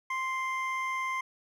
triangle tone pair together, 1047.2 / 2093 Hz, C6 / C7, +1 / 0 cents, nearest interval octave, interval 1199 cents, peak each -30 / -32 dBFS, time 0.1-1.21 s, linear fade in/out 5 ms, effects none

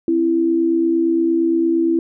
sine tone pair together, 264.2 / 332.9 Hz, C4 / E4, +17 / +17 cents, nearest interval major third, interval 400 cents, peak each -22 / -14 dBFS, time 0.08-1.99 s, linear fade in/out 2 ms, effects none

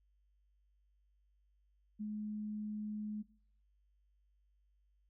sine tone, 211.6 Hz, G#3, 33 cents sharp, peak -38 dBFS, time 1.99-3.23 s, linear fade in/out 20 ms, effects noise-tail reverb RT60 0.6 s tail -22 dB re dry + added 50 Hz sine -70 dBFS peak until 5.09 s

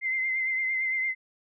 sine tone with vibrato, 2076 Hz, C7, 14 cents flat, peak -25 dBFS, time 0.01-1.15 s, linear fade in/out 50 ms, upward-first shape triangle, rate 8.8 Hz, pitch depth 37 cents each way, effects none

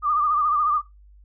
sine tone with vibrato, 1200 Hz, D6, 37 cents sharp, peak -18 dBFS, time 0.02-0.82 s, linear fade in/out 50 ms, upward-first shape triangle, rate 14 Hz, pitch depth 83 cents each way, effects noise-tail reverb RT60 0.2 s tail -18 dB re dry + added 50 Hz sine -47 dBFS peak until 1.24 s

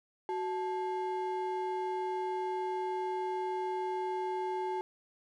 triangle ring-modulated tone, 622.3 Hz, D#5, in tune, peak -27 dBFS, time 0.29-4.81 s, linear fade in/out 0 ms, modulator 251 Hz, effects none

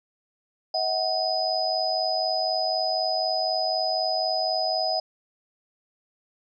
sine tone cluster, 641 / 745 / 4998 Hz, E5 / F#5 / D#8, -49 / +12 / +7 cents, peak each -27 dBFS, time 0.74-5 s, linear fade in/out 5 ms, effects none

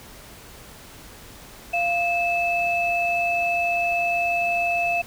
sine tone pair together, 693 / 2616 Hz, F5 / E7, -14 / -14 cents, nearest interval octave + major seventh, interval 2300 cents, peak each -22 dBFS, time 1.73-5.02 s, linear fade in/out 10 ms, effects tanh soft clip ceiling -12 dBFS + pink hiss -44 dBFS RMS until 5.06 s

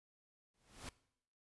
pink noise with exponential growth, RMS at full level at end -45 dBFS, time 0.54-0.89 s, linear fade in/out 2 ms, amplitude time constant 76 ms, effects noise-tail reverb RT60 0.7 s tail -20 dB re dry + resampled to 24000 Hz

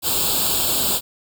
white noise with comb filter, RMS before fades -20 dBFS, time 0.02-1.01 s, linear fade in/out 50 ms, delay 0.25 ms, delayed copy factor +0.9, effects none

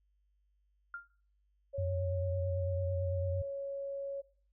sine tone with exponential decay, 1396.9 Hz, F6, in tune, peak -36 dBFS, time 0.94-1.1 s, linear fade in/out 2 ms, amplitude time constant 34 ms
sine tone, 554.4 Hz, C#5, in tune, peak -36 dBFS, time 1.73-4.22 s, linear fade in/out 20 ms
sine tone with vibrato, 89.9 Hz, F#2, 49 cents flat, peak -32 dBFS, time 1.78-3.42 s, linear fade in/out 5 ms, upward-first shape sine, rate 9 Hz, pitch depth 69 cents each way
effects noise-tail reverb RT60 0.5 s tail -20 dB re dry + added 50 Hz sine -70 dBFS peak until 4.52 s

